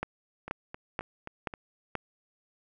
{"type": "two click trains", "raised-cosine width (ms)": 0.5, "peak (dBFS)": [-24, -16], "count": [5, 5], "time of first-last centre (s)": [[0.48, 1.538], [0.03, 1.953]], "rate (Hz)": [3.78, 2.08], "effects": []}